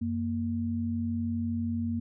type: tone pair together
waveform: sine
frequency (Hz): 92.43 / 233.1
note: F#2 / A#3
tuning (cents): -1 / 0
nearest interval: octave + major third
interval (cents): 1601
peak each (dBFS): -33 / -29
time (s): 0.01-2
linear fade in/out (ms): 10
effects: none